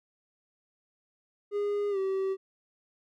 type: tone with pitch glide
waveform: triangle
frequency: 409.8 to 384.6 Hz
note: G#4 to G4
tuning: -23 to -33 cents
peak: -25 dBFS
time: 1.51-2.37 s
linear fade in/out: 50 ms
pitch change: -110 cents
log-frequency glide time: 1.9-1.98 s
effects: none